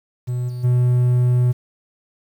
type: tone with level steps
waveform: triangle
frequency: 123.7 Hz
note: B2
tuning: 3 cents sharp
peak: -18 / -23 / -11 dBFS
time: 0.27-1.53 s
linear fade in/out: 20 ms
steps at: 0.48 / 0.63 s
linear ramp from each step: 20 ms
effects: 8-bit